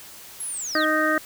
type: linear sweep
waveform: sine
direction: down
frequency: 11340 to 3136 Hz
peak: -28 dBFS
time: 0.4-0.85 s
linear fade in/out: 5 ms
type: harmonic tone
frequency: 310.3 Hz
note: D#4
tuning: 5 cents flat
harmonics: 1 / 2 / 4 / 5 / 6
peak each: -25 / -25 / -25 / -25 / -25 dBFS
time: 0.75-1.18 s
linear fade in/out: 2 ms
effects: white hiss -43 dBFS RMS until 1.25 s